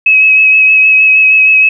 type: tone with vibrato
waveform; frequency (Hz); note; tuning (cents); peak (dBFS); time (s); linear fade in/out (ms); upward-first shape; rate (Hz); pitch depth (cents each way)
sine; 2563; E7; -49; -3; 0.06-1.69; 5; sine; 6.4; 19
effects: none